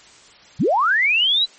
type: linear sweep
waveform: sine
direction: up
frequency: 92.5 to 4018 Hz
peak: -14 dBFS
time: 0.59-1.46 s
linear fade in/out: 20 ms
effects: white hiss -47 dBFS RMS until 1.58 s + MP3 32 kbps